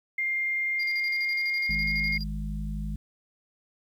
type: tone with pitch glide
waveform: sine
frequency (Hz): 2110 to 2137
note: C7 to C7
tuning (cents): +14 to +36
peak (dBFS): -25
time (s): 0.18-2.18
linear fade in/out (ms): 5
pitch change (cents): +22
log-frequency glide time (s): 0.66-1.89
type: tone with tremolo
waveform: triangle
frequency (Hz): 4800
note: D8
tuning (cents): +37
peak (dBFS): -33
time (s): 0.79-2.24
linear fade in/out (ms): 10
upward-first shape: square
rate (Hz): 12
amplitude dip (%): 75
type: harmonic tone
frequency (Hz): 51.9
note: G#1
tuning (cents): 0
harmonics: 1 / 3 / 4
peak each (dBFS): -31 / -36 / -37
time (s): 1.69-2.96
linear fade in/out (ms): 5
effects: 10-bit